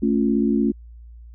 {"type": "chord", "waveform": "sine", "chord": "A augmented", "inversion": "none", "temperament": "equal", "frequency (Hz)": [220, 277.2, 349.2], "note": ["A3", "C#4", "E#4"], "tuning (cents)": [0, 0, 0], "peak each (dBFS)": [-19, -21, -24], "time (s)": [0.02, 0.72], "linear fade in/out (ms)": 10, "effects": ["added 58 Hz sine -39 dBFS peak until 1.34 s"]}